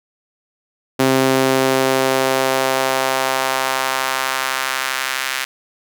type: tone with high-pass filter sweep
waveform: sawtooth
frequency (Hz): 132.2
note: C3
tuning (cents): +18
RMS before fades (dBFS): -18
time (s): 0.99-5.45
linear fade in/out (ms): 10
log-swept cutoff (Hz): 280 to 1800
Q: 1.2
effects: none